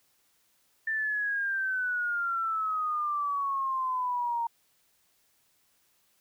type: exponential sweep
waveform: sine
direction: down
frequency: 1787 to 924 Hz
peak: -27 dBFS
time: 0.87-4.47 s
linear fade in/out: 5 ms
effects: white hiss -69 dBFS RMS until 6.2 s